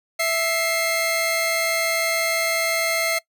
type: tone pair together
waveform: sawtooth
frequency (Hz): 659.3 / 2119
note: E5 / C7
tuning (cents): 0 / +21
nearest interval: octave + minor sixth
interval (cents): 2021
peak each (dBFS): -19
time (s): 0.19-3.19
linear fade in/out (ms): 10
effects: noise-tail reverb RT60 0.1 s tail -21 dB re dry